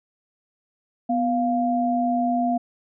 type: tone pair together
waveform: sine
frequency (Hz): 247 / 698.5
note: B3 / F5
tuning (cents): 0 / 0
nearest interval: octave + tritone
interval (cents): 1800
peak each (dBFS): -22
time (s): 1.09-2.58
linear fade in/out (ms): 10
effects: none